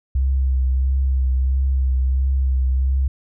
sine tone with vibrato, 65.6 Hz, C2, 5 cents sharp, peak -15 dBFS, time 0.15-3.08 s, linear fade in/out 5 ms, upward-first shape triangle, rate 1.5 Hz, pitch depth 35 cents each way, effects none

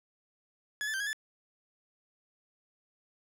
40% pulse tone with pitch steps, 1697 / 1744 / 1564 / 1656 / 1740 Hz, G#6 / A6 / G6 / G#6 / A6, +37 / -16 / -4 / -5 / -20 cents, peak -31 dBFS, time 0.81-1.13 s, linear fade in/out 0 ms, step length 64 ms, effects low-pass 12000 Hz 12 dB/octave + 10-bit

